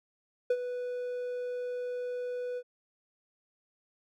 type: tone with ADSR envelope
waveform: triangle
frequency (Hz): 493.9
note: B4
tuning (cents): 0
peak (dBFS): -20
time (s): 0.5-2.63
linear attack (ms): 6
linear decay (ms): 53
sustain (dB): -11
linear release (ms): 56
effects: none